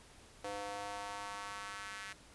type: tone with high-pass filter sweep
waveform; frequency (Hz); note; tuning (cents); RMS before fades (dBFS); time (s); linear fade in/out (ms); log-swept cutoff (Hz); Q
square; 101.6; G#2; -38; -44; 0.44-2.13; 5; 530 to 1700; 1.9
effects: pink hiss -59 dBFS RMS until 2.34 s + resampled to 24000 Hz